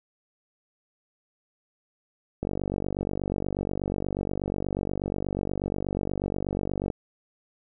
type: click train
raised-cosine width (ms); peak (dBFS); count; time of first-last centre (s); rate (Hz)
2; -15; 217; 2.43-6.902; 48.3
effects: none